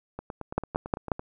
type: two click trains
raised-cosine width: 1 ms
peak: -21 / -10 dBFS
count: 10 / 4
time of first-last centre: 0.19-1.194 / 0.58-1.118 s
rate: 8.96 / 5.58 Hz
effects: none